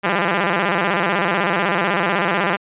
5% pulse tone with vibrato, 184.9 Hz, F#3, 1 cent flat, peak -5 dBFS, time 0.03-2.57 s, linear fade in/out 20 ms, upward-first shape square, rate 16 Hz, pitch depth 140 cents each way, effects resampled to 8000 Hz

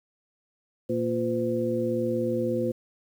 harmonic tone with a mistuned harmonic, 116.54 Hz, A#2, in tune, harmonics 1 / 2 / 3 / 4, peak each -34 / -29 / -29 / -28 dBFS, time 0.89-2.72 s, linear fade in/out 10 ms, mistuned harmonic 4, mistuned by +150 cents, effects 9-bit

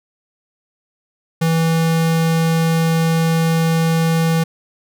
square tone, 163.7 Hz, E3, 12 cents flat, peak -14 dBFS, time 1.41-4.44 s, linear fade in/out 10 ms, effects none

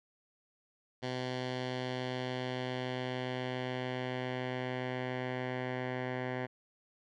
10% pulse tone with low-pass filter sweep, 127.1 Hz, C3, 50 cents flat, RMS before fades -37 dBFS, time 1.02-6.47 s, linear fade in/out 20 ms, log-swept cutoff 4200 to 2000 Hz, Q 1.6, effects none

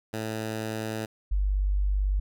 10% pulse / sine tone pair in turn, 110 / 49 Hz, A2 / G1, 0 / 0 cents, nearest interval octave + major second, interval 1400 cents, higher first, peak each -22 dBFS, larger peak neither, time 0.13-1.06 / 1.31-2.2 s, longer first, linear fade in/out 10 ms, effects none

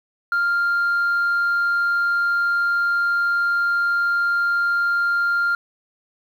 sine tone, 1396.9 Hz, F6, in tune, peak -15 dBFS, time 0.32-5.55 s, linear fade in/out 2 ms, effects tanh soft clip ceiling -15 dBFS + 8-bit

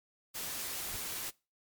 white noise, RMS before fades -39 dBFS, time 0.34-1.31 s, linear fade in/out 20 ms
brown noise with exponential growth, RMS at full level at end -39 dBFS, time 0.83-0.96 s, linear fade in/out 2 ms, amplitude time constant 28 ms
effects noise-tail reverb RT60 0.3 s tail -23 dB re dry + MP3 96 kbps

